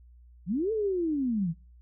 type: linear two-way sweep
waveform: sine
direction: up then down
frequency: 150.4 to 452 to 150.4 Hz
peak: -25 dBFS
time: 0.46-1.54 s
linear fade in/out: 50 ms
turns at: 0.72 s
effects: noise-tail reverb RT60 0.3 s tail -19 dB re dry + added 60 Hz sine -51 dBFS peak until 1.81 s